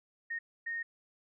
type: tone bursts at uneven times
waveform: sine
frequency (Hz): 1850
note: A#6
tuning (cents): -14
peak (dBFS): -34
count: 2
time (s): 0.3-0.39 / 0.66-0.83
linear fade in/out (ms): 10
effects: none